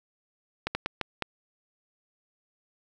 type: slowing click train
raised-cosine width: 0.3 ms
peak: -12 dBFS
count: 5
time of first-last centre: 0.67-1.223 s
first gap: 80 ms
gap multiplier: 1.38
effects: 9-bit